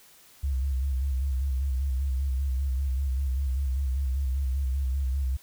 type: tone with vibrato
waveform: sine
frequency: 66.7 Hz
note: C2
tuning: 34 cents sharp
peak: -24 dBFS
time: 0.43-5.37 s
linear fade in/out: 10 ms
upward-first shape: square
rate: 5.1 Hz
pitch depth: 63 cents each way
effects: white hiss -55 dBFS RMS until 5.42 s